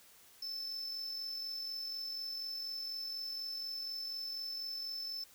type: tone with amplitude modulation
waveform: triangle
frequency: 5274 Hz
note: E8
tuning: in tune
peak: -36 dBFS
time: 0.42-5.24 s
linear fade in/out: 5 ms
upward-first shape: sine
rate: 44.1 Hz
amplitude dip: 35%
effects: white hiss -61 dBFS RMS until 5.34 s